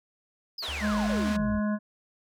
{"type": "exponential sweep", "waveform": "triangle", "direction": "down", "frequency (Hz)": [5220, 76.7], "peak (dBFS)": -32, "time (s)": [0.58, 1.58], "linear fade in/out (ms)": 5}
{"type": "band-pass noise", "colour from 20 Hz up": "pink", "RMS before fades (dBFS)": -39, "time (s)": [0.62, 1.37], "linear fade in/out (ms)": 10, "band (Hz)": [560, 5500], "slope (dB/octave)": 12}
{"type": "tone with vibrato", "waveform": "triangle", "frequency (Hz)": 61.74, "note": "B1", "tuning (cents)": 0, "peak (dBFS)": -34, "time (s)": [0.68, 1.6], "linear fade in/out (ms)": 10, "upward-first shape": "square", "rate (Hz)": 2.1, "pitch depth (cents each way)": 270}
{"type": "harmonic tone", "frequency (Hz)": 210, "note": "G#3", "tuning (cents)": 19, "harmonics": [1, 3, 5, 7, 8], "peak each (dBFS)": [-25, -35, -39, -42, -43], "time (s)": [0.8, 1.79], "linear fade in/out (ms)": 50}
{"effects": []}